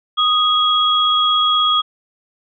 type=tone pair together; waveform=sine; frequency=1244.5 / 3314 Hz; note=D#6 / G#7; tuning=0 / -4 cents; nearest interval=octave + perfect fourth; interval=1696 cents; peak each=-15 dBFS; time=0.17-1.82 s; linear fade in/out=20 ms; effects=none